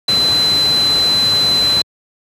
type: tone in noise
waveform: sine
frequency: 4050 Hz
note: B7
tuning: 43 cents sharp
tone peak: -11 dBFS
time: 0.08-1.82 s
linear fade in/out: 5 ms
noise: pink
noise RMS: -22 dBFS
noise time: 0.08-1.82 s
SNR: +8 dB
effects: high-pass 100 Hz 12 dB/octave + low-pass 12000 Hz 12 dB/octave